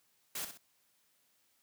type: noise with echo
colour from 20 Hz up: white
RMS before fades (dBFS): -39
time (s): 0.35-0.45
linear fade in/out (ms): 5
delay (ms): 63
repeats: 2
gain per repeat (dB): -8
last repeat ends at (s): 0.576
effects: white hiss -73 dBFS RMS until 1.62 s + high-pass 80 Hz 12 dB/octave